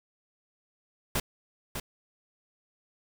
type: noise with echo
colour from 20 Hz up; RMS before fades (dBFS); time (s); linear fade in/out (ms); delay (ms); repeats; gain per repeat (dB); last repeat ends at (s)
pink; -28; 1.15-1.2; 5; 600; 1; -7; 1.8
effects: none